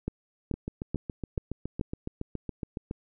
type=two click trains; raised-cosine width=3 ms; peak=-20 / -17 dBFS; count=18 / 5; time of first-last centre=0.54-2.911 / 0.08-1.812 s; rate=7.17 / 2.31 Hz; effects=none